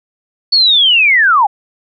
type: linear sweep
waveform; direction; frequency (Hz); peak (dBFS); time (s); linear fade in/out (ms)
sine; down; 4487 to 767; -6; 0.52-1.47; 10
effects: none